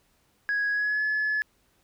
sine tone with pitch glide, 1661.2 to 1713.8 Hz, G#6 to A6, 0 to -46 cents, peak -22 dBFS, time 0.49-1.42 s, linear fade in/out 0 ms, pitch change +54 cents, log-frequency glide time 0.71-1.03 s, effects tanh soft clip ceiling -21 dBFS + pink hiss -67 dBFS RMS until 1.83 s

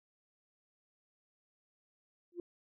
sine tone with exponential growth, 349.2 Hz, F4, in tune, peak -33 dBFS, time 2.32-2.4 s, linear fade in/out 2 ms, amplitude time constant 17 ms, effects tanh soft clip ceiling -29 dBFS

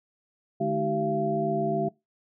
sine tone cluster, 150.4 / 213.7 / 316.1 / 383.9 / 683 Hz, D3 / G#3 / D#4 / G4 / F5, +42 / +50 / +27 / -36 / -39 cents, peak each -32 / -31 / -35 / -29 / -28 dBFS, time 0.6-1.89 s, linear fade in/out 10 ms, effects noise-tail reverb RT60 0.2 s tail -21 dB re dry

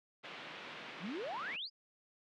white band-pass noise, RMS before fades -49 dBFS, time 0.23-1.57 s, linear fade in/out 20 ms, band 150 to 3200 Hz, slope 24 dB/octave
sine exponential sweep, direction up, 152.8 to 5170 Hz, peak -39 dBFS, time 1-1.7 s, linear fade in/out 50 ms
effects none

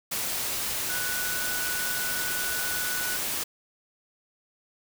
sine tone in noise, 1480 Hz, F#6, in tune, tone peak -32 dBFS, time 0.89-3.17 s, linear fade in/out 10 ms, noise white, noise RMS -30 dBFS, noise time 0.11-3.44 s, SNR -5 dB, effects none

